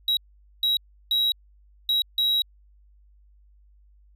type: tone bursts at uneven times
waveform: triangle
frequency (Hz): 3855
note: B7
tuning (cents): -43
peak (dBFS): -18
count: 5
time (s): 0.08-0.17 / 0.63-0.77 / 1.11-1.32 / 1.89-2.02 / 2.18-2.42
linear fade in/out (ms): 2
effects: added 50 Hz sine -53 dBFS peak until 4.15 s